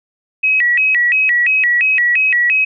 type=tone with vibrato; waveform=sine; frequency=2217 Hz; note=C#7; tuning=in tune; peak=-10 dBFS; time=0.43-2.65 s; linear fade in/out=10 ms; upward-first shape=square; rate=2.9 Hz; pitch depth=240 cents each way; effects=none